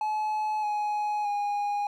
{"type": "tone with pitch steps", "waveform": "triangle", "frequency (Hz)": [856, 837.9, 820.2], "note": ["A5", "G#5", "G#5"], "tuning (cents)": [-48, 15, -22], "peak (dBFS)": -24, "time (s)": [0.01, 1.87], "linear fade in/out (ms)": 2, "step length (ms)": 620, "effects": []}